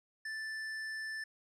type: tone with tanh clipping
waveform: sine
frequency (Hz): 1760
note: A6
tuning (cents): 0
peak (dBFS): -40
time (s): 0.25-1.24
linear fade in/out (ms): 5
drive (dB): 13
effects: low-pass 10000 Hz 12 dB/octave